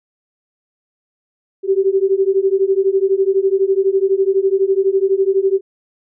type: beating tone pair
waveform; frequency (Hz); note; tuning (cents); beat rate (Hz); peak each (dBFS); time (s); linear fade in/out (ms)
sine; 381.4 / 393.4; G4 / G4; -47 / +6; 12; -15; 1.63-5.61; 50
effects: none